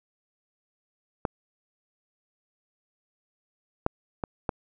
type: clicks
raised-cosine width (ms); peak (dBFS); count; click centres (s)
1; -11 / -8 / -15 / -12; 4; 1.252 / 3.864 / 4.238 / 4.492
effects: none